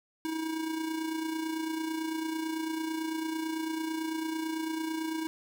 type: tone with amplitude modulation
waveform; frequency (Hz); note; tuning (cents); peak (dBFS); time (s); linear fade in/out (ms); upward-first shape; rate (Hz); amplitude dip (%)
square; 319.8; D#4; +48; -30; 0.25-5.27; 0; sine; 29; 50
effects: none